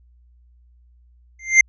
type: tone with exponential growth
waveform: square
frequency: 2093 Hz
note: C7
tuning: in tune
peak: -5 dBFS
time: 1.39-1.61 s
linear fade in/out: 5 ms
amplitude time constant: 46 ms
effects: added 60 Hz sine -50 dBFS peak until 1.68 s + resampled to 16000 Hz